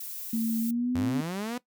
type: noise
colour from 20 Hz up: violet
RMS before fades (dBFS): -38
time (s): 0-0.71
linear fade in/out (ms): 5
type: tone with pitch glide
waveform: sine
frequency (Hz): 226.2 to 258.3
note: A3 to C4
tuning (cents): +48 to -22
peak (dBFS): -25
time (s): 0.33-1.21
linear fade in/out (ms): 5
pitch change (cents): +230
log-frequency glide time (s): 0.6-1.03
type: linear sweep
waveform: sawtooth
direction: up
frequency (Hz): 84.1 to 251.1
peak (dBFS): -27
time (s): 0.95-1.58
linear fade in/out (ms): 5
effects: noise-tail reverb RT60 0.1 s tail -18 dB re dry